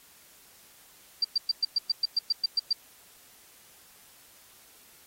sine tone bursts, 4699 Hz, D8, in tune, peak -21 dBFS, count 12, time 1.22-2.73 s, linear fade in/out 5 ms, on 25 ms, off 110 ms, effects white hiss -56 dBFS RMS until 5.06 s + AAC 48 kbps

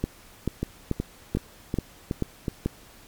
two click trains, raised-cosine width 3 ms, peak -13 / -11 dBFS, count 6 / 7, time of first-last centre 0.63-2.482 / 0.04-2.66 s, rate 2.7 / 2.29 Hz, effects pink hiss -51 dBFS RMS until 3.07 s + MP3 96 kbps

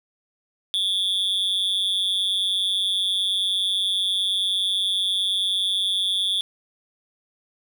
triangle tone with amplitude modulation, 3459 Hz, A7, 30 cents flat, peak -15 dBFS, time 0.74-6.41 s, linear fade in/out 0 ms, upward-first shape sine, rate 191 Hz, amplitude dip 90%, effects none

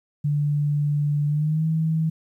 sine tone with pitch glide, 146.6 to 159.87 Hz, D3 to D#3, -3 to +47 cents, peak -19 dBFS, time 0.24-2.1 s, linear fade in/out 10 ms, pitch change +150 cents, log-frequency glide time 1.27-1.66 s, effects 10-bit

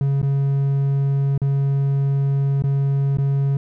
triangle tone with dropouts, 138.59 Hz, C#3, in tune, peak -14 dBFS, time 0.01-3.57 s, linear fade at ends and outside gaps 2 ms, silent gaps 0.216-0.228 / 1.378-1.417 / 2.622-2.638 / 3.172-3.184 s, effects none

